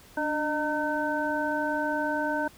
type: harmonic tone with a mistuned harmonic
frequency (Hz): 304.9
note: D#4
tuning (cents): -35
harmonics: 1 / 2 / 3 / 5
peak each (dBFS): -31 / -31 / -31 / -31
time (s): 0.17-2.48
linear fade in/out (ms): 5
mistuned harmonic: 1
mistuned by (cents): -63
effects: pink hiss -53 dBFS RMS until 2.57 s